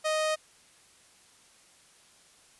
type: tone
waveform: sawtooth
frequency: 622.3 Hz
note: D#5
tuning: in tune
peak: -22 dBFS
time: 0.04-0.36 s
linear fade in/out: 20 ms
effects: white hiss -59 dBFS RMS until 2.59 s + resampled to 24000 Hz